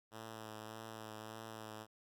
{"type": "tone with vibrato", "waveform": "5% pulse", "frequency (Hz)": 110, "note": "A2", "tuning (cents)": 0, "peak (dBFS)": -36, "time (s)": [0.11, 1.87], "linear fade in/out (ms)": 50, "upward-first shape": "triangle", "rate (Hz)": 1.7, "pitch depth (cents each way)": 29, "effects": []}